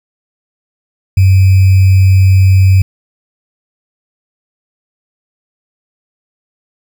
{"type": "tone with sample-and-hold", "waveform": "sine", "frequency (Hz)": 95, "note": "F#2", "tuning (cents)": 46, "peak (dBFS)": -3, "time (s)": [1.17, 2.82], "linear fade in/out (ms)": 5, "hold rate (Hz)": 2450, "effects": []}